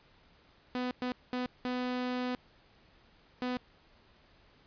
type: tone bursts at uneven times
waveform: sawtooth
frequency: 250 Hz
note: B3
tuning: 21 cents sharp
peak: -28 dBFS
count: 5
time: 0.75-0.91 / 1.02-1.12 / 1.33-1.46 / 1.65-2.35 / 3.42-3.57 s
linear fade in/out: 0 ms
effects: pink hiss -63 dBFS RMS until 4.66 s + resampled to 11025 Hz